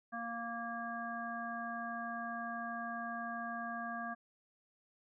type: harmonic tone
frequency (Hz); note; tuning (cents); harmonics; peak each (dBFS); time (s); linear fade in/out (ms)
233.1; A#3; 0; 1 / 3 / 5 / 7; -45 / -43 / -44 / -44; 0.12-4.15; 20
effects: none